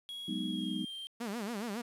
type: tone with pitch glide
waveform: triangle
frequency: 3318 to 3165 Hz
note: G#7 to G7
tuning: -2 to +16 cents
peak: -39 dBFS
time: 0.09-1.07 s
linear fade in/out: 0 ms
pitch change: -82 cents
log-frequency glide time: 0.48-0.94 s
type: chord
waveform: sine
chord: G# minor seventh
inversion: third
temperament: equal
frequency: 185 / 207.7 / 246.9 / 311.1 Hz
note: F#3 / G#3 / B3 / D#4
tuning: 0 / 0 / 0 / 0 cents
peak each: -39 dBFS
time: 0.28-0.85 s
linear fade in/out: 5 ms
type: tone with vibrato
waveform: sawtooth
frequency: 218.5 Hz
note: A3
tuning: 12 cents flat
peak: -32 dBFS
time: 1.2-1.82 s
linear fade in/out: 10 ms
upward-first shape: sine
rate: 7.2 Hz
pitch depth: 190 cents each way
effects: resampled to 32000 Hz + 10-bit